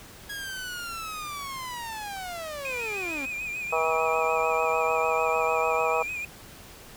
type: linear sweep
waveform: sawtooth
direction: down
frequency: 1661.2 to 258 Hz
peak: -30 dBFS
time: 0.29-3.26 s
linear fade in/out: 10 ms
type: tone with vibrato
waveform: triangle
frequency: 2452 Hz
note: D#7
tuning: 26 cents flat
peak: -29 dBFS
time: 2.65-6.25 s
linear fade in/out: 2 ms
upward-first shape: sine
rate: 6.7 Hz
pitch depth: 58 cents each way
type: harmonic tone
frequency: 161 Hz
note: E3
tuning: 41 cents flat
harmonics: 3 / 4 / 5 / 6 / 7 / 8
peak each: -28 / -29 / -30 / -31 / -31 / -32 dBFS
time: 3.72-6.03 s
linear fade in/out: 10 ms
effects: pink hiss -47 dBFS RMS until 6.96 s